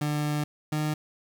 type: tone pair in turn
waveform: 30% pulse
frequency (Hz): 148.9 / 152.29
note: D3 / D#3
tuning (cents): +24 / -37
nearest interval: unison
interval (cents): 39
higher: second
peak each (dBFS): -23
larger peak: neither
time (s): 0.01-0.44 / 0.72-0.94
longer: first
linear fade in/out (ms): 5
effects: 10-bit